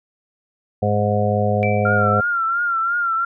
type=harmonic tone; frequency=103.83 Hz; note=G#2; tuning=in tune; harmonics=1 / 2 / 4 / 5 / 6 / 7; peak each=-20 / -23 / -26 / -22 / -25 / -23 dBFS; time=0.82-2.21 s; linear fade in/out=10 ms
type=tone with exponential decay; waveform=sine; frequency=2326 Hz; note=D7; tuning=17 cents flat; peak=-21 dBFS; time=1.63-2.23 s; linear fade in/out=0 ms; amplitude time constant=130 ms
type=tone with vibrato; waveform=sine; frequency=1378 Hz; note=F6; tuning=24 cents flat; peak=-17 dBFS; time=1.85-3.25 s; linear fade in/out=5 ms; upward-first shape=triangle; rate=2.9 Hz; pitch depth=73 cents each way
effects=none